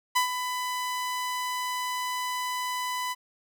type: tone with ADSR envelope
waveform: sawtooth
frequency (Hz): 999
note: B5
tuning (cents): +20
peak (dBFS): -16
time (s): 0.15-3.15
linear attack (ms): 15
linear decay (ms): 110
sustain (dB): -9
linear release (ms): 33
effects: none